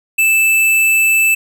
square tone, 2637 Hz, E7, in tune, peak -10 dBFS, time 0.18-1.35 s, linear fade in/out 10 ms, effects none

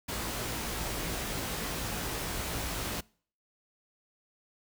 pink noise with comb filter, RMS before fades -35 dBFS, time 0.08-3.01 s, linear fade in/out 10 ms, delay 18 ms, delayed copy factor +0.6, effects noise-tail reverb RT60 0.5 s tail -25 dB re dry

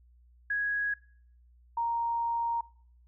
sine tone pair in turn, 1661.2 / 932.3 Hz, G#6 / A#5, 0 / 0 cents, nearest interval minor seventh, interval 1000 cents, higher first, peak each -27 dBFS, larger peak neither, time 0.5-0.94 / 1.77-2.61 s, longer second, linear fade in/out 5 ms, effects noise-tail reverb RT60 0.6 s tail -23 dB re dry + added 60 Hz sine -57 dBFS peak until 3.07 s

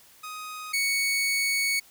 sawtooth tone pair in turn, 1252 / 2224 Hz, D#6 / C#7, +10 / +5 cents, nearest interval minor seventh, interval 995 cents, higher second, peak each -32 / -20 dBFS, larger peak second, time 0.23-0.73 / 0.73-1.8 s, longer second, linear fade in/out 10 ms, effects white hiss -55 dBFS RMS until 1.9 s

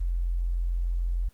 sine tone, 43.32 Hz, F1, 13 cents flat, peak -24 dBFS, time 0-1.29 s, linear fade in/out 10 ms, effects pink hiss -63 dBFS RMS until 1.33 s + Opus 24 kbps

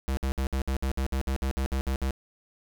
square tone bursts, 66.6 Hz, C2, 31 cents sharp, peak -26 dBFS, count 14, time 0.08-2.108 s, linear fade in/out 0 ms, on 91 ms, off 58 ms, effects none

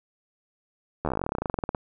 slowing click train, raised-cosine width 1 ms, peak -13 dBFS, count 25, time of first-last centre 1.05-1.748 s, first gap 12 ms, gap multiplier 1.07, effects none

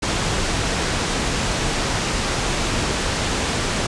pink low-pass noise, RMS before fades -22 dBFS, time 0.02-3.87 s, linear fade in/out 10 ms, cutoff 8200 Hz, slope 24 dB/octave, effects resampled to 24000 Hz

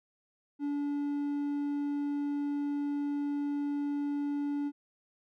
triangle tone, 287.8 Hz, D4, 35 cents flat, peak -28 dBFS, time 0.59-4.72 s, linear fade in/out 50 ms, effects none

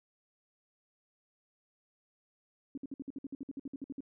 sine tone bursts, 274.4 Hz, C#4, 17 cents flat, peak -37 dBFS, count 16, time 2.75-4.006 s, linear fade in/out 2 ms, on 26 ms, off 56 ms, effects none

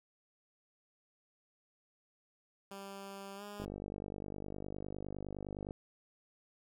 10% pulse tone with pitch glide, 196.9 to 205.3 Hz, G3 to G#3, +8 to -20 cents, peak -37 dBFS, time 2.71-3.65 s, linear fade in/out 2 ms, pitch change +72 cents, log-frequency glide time 3.36-3.43 s
click train, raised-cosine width 2 ms, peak -29 dBFS, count 106, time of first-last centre 3.6-5.708 s, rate 49.8 Hz
effects none

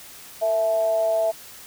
sine tone with amplitude modulation, 659.3 Hz, E5, in tune, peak -16 dBFS, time 0.41-1.32 s, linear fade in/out 20 ms, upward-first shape sine, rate 207 Hz, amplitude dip 50%, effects white hiss -43 dBFS RMS until 1.66 s

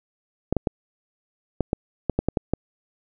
clicks, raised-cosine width 2 ms, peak -7 dBFS, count 10, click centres 0.526 / 0.567 / 0.672 / 1.607 / 1.731 / 2.097 / 2.19 / 2.286 / 2.372 / 2.536 s, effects none

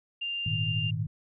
sine tone, 2794 Hz, F7, in tune, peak -30 dBFS, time 0.21-0.91 s, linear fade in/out 10 ms
sine chord, Ab suspended second, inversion none, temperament equal, 103.83 / 116.54 / 155.56 Hz, Ab2 / Bb2 / Eb3, 0 / 0 / 0 cents, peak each -32 dBFS, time 0.46-1.07 s, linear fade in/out 5 ms
effects none

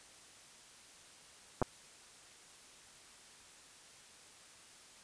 clicks, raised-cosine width 1 ms, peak -17 dBFS, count 2, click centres 1.617 / 1.625 s, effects white hiss -58 dBFS RMS until 5.03 s + resampled to 22050 Hz

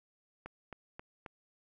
click train, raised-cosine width 0.5 ms, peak -29 dBFS, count 4, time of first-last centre 0.46-1.262 s, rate 3.74 Hz, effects none

